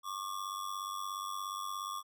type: ring-modulated tone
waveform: square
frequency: 1137 Hz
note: C#6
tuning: 44 cents sharp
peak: -35 dBFS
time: 0.03-2.03 s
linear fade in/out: 50 ms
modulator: 48.5 Hz
effects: none

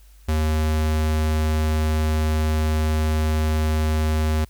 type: tone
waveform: square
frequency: 77.78 Hz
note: D#2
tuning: in tune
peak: -19 dBFS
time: 0.28-4.45 s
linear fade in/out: 10 ms
effects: added 50 Hz sine -46 dBFS peak until 4.49 s + white hiss -58 dBFS RMS until 4.49 s

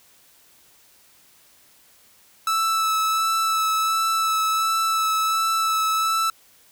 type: tone with vibrato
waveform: 45% pulse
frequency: 1312 Hz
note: E6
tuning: 9 cents flat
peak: -19 dBFS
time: 2.47-6.3 s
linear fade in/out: 2 ms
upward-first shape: sine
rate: 1.4 Hz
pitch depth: 14 cents each way
effects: white hiss -55 dBFS RMS until 6.71 s

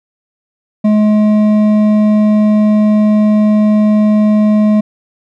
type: tone with hard clipping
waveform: triangle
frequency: 211.9 Hz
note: G#3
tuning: 35 cents sharp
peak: -8 dBFS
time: 0.84-4.81 s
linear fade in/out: 10 ms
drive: 11 dB
effects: none

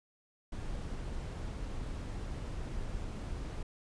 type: noise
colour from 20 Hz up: brown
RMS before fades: -39 dBFS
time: 0.52-3.63 s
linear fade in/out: 5 ms
effects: resampled to 22050 Hz

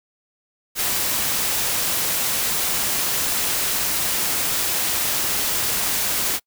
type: noise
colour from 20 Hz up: white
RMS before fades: -22 dBFS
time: 0.75-6.4 s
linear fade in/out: 50 ms
effects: noise-tail reverb RT60 0.1 s tail -26 dB re dry

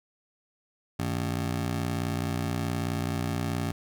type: ring-modulated tone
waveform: 25% pulse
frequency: 123.47 Hz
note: B2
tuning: in tune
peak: -21 dBFS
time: 0.99-3.72 s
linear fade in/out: 5 ms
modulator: 29.4 Hz
effects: none

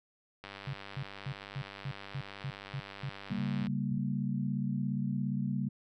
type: click train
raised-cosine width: 0.3 ms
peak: -28 dBFS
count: 321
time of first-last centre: 0.44-3.669 s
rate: 99.1 Hz
type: tone bursts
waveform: sine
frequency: 136.7 Hz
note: C#3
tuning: 24 cents flat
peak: -34 dBFS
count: 12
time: 0.67-3.98 s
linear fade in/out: 5 ms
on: 65 ms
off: 230 ms
type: chord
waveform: sine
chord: G diminished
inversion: second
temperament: equal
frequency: 138.59 / 196 / 233.1 Hz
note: Db3 / G3 / Bb3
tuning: 0 / 0 / 0 cents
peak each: -34 / -34 / -36 dBFS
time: 3.3-5.69 s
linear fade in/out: 10 ms
effects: none

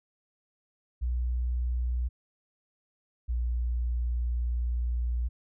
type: tone pair in turn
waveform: sine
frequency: 61 / 59.81 Hz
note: B1 / A#1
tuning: -21 / +45 cents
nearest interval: unison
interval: 34 cents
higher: first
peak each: -26 dBFS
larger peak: neither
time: 1.01-2.09 / 3.28-5.29 s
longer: second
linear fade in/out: 20 ms
effects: none

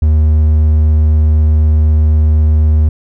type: tone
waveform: triangle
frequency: 77 Hz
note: D#2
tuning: 17 cents flat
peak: -4 dBFS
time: 0.02-2.89 s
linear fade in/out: 5 ms
effects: none

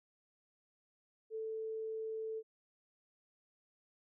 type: tone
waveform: sine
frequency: 441.6 Hz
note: A4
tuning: 6 cents sharp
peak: -38 dBFS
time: 1.3-2.43 s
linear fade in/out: 50 ms
effects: none

